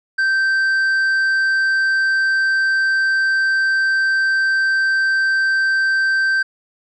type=tone with tanh clipping; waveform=triangle; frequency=1560 Hz; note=G6; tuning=9 cents flat; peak=-15 dBFS; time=0.18-6.43 s; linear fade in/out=10 ms; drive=9 dB; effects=none